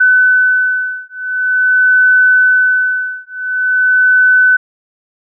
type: beating tone pair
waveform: sine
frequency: 1506 / 1506.46 Hz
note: F#6 / F#6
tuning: +30 / +31 cents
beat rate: 0.46 Hz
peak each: -11 dBFS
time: 0-4.57 s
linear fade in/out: 10 ms
effects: none